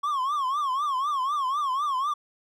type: tone with vibrato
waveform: triangle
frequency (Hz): 1108.7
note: C#6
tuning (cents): 0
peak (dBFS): -22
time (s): 0.03-2.14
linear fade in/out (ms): 10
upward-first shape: triangle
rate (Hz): 4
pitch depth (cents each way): 180
effects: none